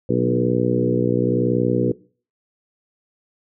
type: harmonic tone with a mistuned harmonic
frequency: 60.9 Hz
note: B1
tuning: 24 cents flat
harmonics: 2 / 3 / 4 / 5 / 6 / 7 / 8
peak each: -24 / -24 / -24 / -24 / -24 / -24 / -24 dBFS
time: 0.09-1.92 s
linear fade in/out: 5 ms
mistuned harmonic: 3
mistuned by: +18 cents
effects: noise-tail reverb RT60 0.4 s tail -20 dB re dry